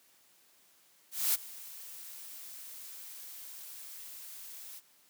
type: noise with ADSR envelope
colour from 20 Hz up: blue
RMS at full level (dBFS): -27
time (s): 1.11-4.81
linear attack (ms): 230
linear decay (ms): 22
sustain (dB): -20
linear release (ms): 37
effects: white hiss -65 dBFS RMS until 5.09 s + high-pass 150 Hz 12 dB/octave